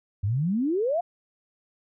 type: exponential sweep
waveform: sine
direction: up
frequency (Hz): 92.4 to 726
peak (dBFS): -22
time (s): 0.23-1.01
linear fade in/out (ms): 10
effects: none